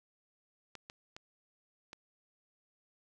clicks, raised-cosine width 0.2 ms, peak -29 dBFS, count 4, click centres 0.753 / 0.899 / 1.165 / 1.931 s, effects none

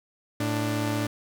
sawtooth tone pair together, 110.2 / 294.9 Hz, A2 / D4, +3 / +7 cents, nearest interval octave + perfect fourth, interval 1704 cents, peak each -24 dBFS, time 0.4-1.07 s, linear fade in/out 5 ms, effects none

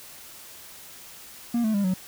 triangle tone with pitch steps, 236.4 / 218 / 201.1 / 185.48 Hz, A#3 / A3 / G3 / F#3, +24 / -16 / +44 / +5 cents, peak -19 dBFS, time 1.54-1.94 s, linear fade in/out 5 ms, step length 100 ms, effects white hiss -45 dBFS RMS until 2.07 s

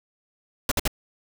pink noise bursts, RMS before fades -22 dBFS, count 3, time 0.69-0.877 s, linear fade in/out 2 ms, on 25 ms, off 56 ms, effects none

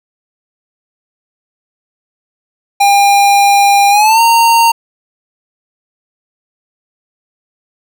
square tone with pitch glide, 803 to 922.4 Hz, G5 to A#5, +41 to -19 cents, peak -6 dBFS, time 2.8-4.72 s, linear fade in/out 10 ms, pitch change +240 cents, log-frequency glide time 3.9-4.21 s, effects none

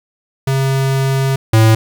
square tone pair in turn, 134.7 / 111.03 Hz, C#3 / A2, -49 / +16 cents, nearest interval minor third, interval 335 cents, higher first, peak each -13 / -7 dBFS, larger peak second, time 0.47-1.36 / 1.53-1.75 s, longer first, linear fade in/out 5 ms, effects 8-bit

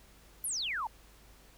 sine exponential sweep, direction down, 11970 to 830.6 Hz, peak -32 dBFS, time 0.44-0.87 s, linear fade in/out 2 ms, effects added 50 Hz sine -59 dBFS peak until 1.57 s + pink hiss -60 dBFS RMS until 1.57 s

